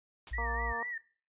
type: noise with exponential decay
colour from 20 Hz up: white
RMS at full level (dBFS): -42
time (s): 0.27-0.42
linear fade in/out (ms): 1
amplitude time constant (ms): 32
type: tone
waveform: sine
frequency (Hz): 58.7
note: A#1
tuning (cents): +13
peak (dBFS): -35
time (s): 0.31-0.73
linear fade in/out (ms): 10
type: tone with vibrato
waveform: sine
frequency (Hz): 1864.7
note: A#6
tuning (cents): 0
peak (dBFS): -36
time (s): 0.33-0.98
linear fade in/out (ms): 5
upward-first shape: sine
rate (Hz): 4.1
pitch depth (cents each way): 100
type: harmonic tone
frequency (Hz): 233.1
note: A#3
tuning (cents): 0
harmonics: 1 / 2 / 3 / 4 / 5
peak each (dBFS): -50 / -42 / -43 / -38 / -41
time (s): 0.38-0.83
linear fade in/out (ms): 2
effects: noise-tail reverb RT60 0.4 s tail -19 dB re dry + resampled to 8000 Hz

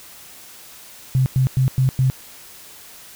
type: tone bursts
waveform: sine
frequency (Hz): 130.81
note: C3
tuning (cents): 0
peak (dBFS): -13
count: 5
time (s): 1.15-2.1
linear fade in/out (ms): 0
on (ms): 110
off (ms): 100
effects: white hiss -42 dBFS RMS until 3.15 s

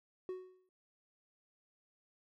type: tone with exponential decay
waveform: triangle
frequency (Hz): 370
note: F#4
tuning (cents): 0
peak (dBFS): -34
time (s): 0.29-0.69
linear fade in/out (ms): 1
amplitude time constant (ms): 85
effects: MP3 96 kbps

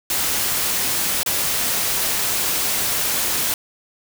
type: noise with dropouts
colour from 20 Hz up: white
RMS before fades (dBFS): -21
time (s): 0.1-3.54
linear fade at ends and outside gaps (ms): 2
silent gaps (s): 1.232-1.261
effects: none

